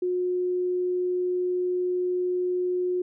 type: tone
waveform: sine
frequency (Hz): 361.3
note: F#4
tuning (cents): -41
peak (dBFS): -23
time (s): 0.02-3.02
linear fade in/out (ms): 5
effects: none